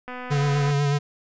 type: click train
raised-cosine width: 0.5 ms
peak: -21 dBFS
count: 158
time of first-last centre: 0.08-0.708 s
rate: 250 Hz
type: tone with vibrato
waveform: square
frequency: 143.3 Hz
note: D3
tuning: 42 cents flat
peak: -20 dBFS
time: 0.3-0.99 s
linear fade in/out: 20 ms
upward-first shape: sine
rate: 8.1 Hz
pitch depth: 30 cents each way
effects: resampled to 16000 Hz